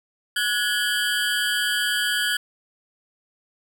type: ring-modulated tone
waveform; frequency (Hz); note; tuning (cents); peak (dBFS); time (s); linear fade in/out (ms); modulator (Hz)
25% pulse; 1568; G6; 0; -14; 0.36-2.37; 5; 110
effects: none